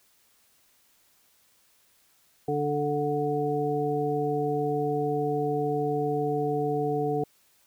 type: harmonic tone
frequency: 146.83 Hz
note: D3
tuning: in tune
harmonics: 1 / 2 / 3 / 5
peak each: -32 / -32 / -27 / -31 dBFS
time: 2.48-7.24 s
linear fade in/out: 5 ms
effects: white hiss -64 dBFS RMS until 7.66 s